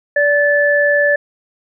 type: tone pair together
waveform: sine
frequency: 580 / 1742 Hz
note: D5 / A6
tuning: -22 / -18 cents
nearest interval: octave + perfect fifth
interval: 1904 cents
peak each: -13 dBFS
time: 0.16-1.16 s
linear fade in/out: 5 ms
effects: none